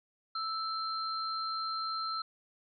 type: tone pair together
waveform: sine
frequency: 1318.5 / 4145 Hz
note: E6 / C8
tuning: 0 / -17 cents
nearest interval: octave + minor sixth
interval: 1983 cents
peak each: -34 / -38 dBFS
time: 0.35-2.22 s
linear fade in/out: 5 ms
effects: none